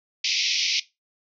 white band-pass noise, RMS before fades -24 dBFS, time 0.24-0.8 s, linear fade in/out 5 ms, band 2100 to 5900 Hz, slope 96 dB/octave, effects noise-tail reverb RT60 0.2 s tail -17 dB re dry

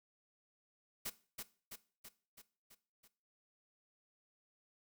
white noise with echo, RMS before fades -41 dBFS, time 1.05-1.1 s, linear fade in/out 10 ms, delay 330 ms, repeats 6, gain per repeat -4 dB, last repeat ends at 3.08 s, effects noise-tail reverb RT60 0.4 s tail -17 dB re dry

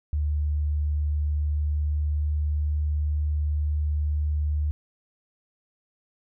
sine tone with pitch glide, 74.4 to 74.83 Hz, D2 to D2, +23 to +33 cents, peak -22 dBFS, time 0.13-4.71 s, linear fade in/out 0 ms, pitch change +10 cents, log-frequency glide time 1.33-2.4 s, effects none

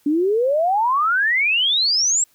sine exponential sweep, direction up, 282.4 to 7770 Hz, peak -15 dBFS, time 0.06-2.24 s, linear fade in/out 5 ms, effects white hiss -59 dBFS RMS until 2.34 s

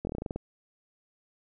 slowing click train, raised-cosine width 2 ms, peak -20 dBFS, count 10, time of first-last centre 0.05-0.36 s, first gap 21 ms, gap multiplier 1.12, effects none

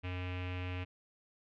square tone with low-pass filter, 90.7 Hz, F#2, 34 cents flat, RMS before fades -39 dBFS, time 0.03-0.85 s, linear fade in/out 20 ms, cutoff 2600 Hz, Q 4.5, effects none

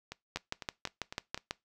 two click trains, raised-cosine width 0.2 ms, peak -16 / -23 dBFS, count 8 / 6, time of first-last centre 0.36-1.509 / 0.12-1.376 s, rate 6.09 / 3.98 Hz, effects noise-tail reverb RT60 0.2 s tail -22 dB re dry

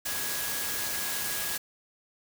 sine tone in noise, 1661.2 Hz, G#6, in tune, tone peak -40 dBFS, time 0.05-1.58 s, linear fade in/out 10 ms, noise white, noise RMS -32 dBFS, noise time 0.05-1.58 s, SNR -11 dB, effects none

